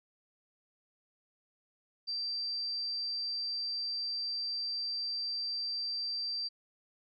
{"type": "tone", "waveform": "sine", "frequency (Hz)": 4692, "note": "D8", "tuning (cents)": -2, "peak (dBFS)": -33, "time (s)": [2.07, 6.49], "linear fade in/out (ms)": 20, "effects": []}